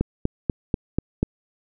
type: click train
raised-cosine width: 3 ms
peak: -7 dBFS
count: 6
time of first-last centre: 0.01-1.23 s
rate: 4.1 Hz
effects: none